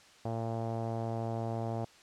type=tone with low-pass filter; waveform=sawtooth; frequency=114 Hz; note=A#2; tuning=38 cents flat; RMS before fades=-35 dBFS; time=0.25-1.85 s; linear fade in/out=5 ms; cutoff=730 Hz; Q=3.2; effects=white hiss -58 dBFS RMS until 2.02 s + low-pass 6000 Hz 12 dB/octave